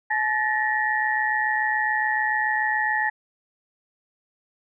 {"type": "tone cluster", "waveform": "sine", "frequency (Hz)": [857, 1759, 1886], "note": ["A5", "A6", "A#6"], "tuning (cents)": [-46, -1, 20], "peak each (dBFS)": -25, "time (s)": [0.1, 3.1], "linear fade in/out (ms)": 10, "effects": []}